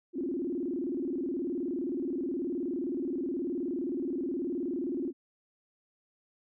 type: tone with vibrato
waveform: sine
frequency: 305.8 Hz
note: D#4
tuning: 30 cents flat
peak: -30 dBFS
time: 0.13-5.13 s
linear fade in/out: 50 ms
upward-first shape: square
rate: 19 Hz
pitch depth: 240 cents each way
effects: none